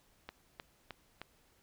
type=click train; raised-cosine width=0.3 ms; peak=-27 dBFS; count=4; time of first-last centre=0.29-1.216 s; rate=3.24 Hz; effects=pink hiss -69 dBFS RMS until 1.62 s